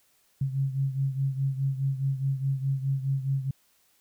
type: beating tone pair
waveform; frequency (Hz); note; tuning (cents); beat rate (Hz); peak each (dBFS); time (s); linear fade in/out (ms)
sine; 134.9 / 139.7; C#3 / C#3; -47 / +14; 4.8; -26 / -31; 0.41-3.51; 5
effects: white hiss -66 dBFS RMS until 4 s